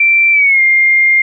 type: tone with pitch glide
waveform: sine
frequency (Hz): 2347 to 2115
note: D7 to C7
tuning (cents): -2 to +18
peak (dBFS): -6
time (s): 0-1.22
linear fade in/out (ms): 5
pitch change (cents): -180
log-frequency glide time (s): 0.32-0.61
effects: none